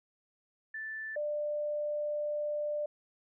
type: tone pair in turn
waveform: sine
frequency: 1760 / 594.2 Hz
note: A6 / D5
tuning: 0 / +20 cents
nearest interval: octave + perfect fifth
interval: 1880 cents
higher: first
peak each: -37 / -31 dBFS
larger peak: second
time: 0.74-1.16 / 1.16-2.86 s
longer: second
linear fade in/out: 5 ms
effects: none